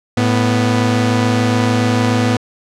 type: tone pair together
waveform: sawtooth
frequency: 110 / 246.9 Hz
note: A2 / B3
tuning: 0 / 0 cents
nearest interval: octave + major second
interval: 1400 cents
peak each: -11 dBFS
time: 0.17-2.37 s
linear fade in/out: 5 ms
effects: low-pass 7000 Hz 12 dB/octave